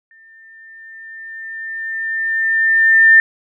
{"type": "tone with exponential growth", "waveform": "sine", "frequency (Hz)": 1798, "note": "A6", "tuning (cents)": 37, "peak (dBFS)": -4, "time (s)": [0.11, 3.2], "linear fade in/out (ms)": 1, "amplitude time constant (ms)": 670, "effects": []}